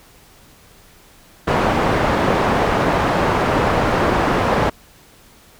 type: low-pass noise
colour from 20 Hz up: white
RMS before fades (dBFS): -17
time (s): 1.47-4.7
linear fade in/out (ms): 10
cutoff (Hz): 980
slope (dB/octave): 12
effects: pink hiss -48 dBFS RMS until 5.59 s